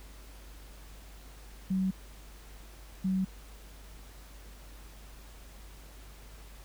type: tone pair in turn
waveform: sine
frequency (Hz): 188.8 / 188.8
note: F#3 / F#3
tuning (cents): +35 / +35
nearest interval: unison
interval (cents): 0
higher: neither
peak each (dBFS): -26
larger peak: neither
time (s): 1.7-1.91 / 3.04-3.25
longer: neither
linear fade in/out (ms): 10
effects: added 50 Hz sine -48 dBFS peak until 6.64 s + pink hiss -55 dBFS RMS until 6.64 s